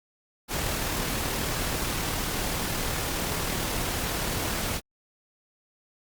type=noise with amplitude modulation; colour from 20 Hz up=pink; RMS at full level=-28 dBFS; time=0.48-4.81 s; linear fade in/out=50 ms; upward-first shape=sine; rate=38.8 Hz; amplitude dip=25%; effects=Opus 48 kbps